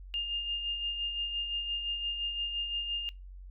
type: tone with tremolo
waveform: sine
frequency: 2817 Hz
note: F7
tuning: 14 cents sharp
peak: -29 dBFS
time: 0.14-3.09 s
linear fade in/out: 0 ms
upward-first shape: sine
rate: 5.8 Hz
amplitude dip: 45%
effects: noise-tail reverb RT60 0.2 s tail -22 dB re dry + added 46 Hz sine -44 dBFS peak until 3.5 s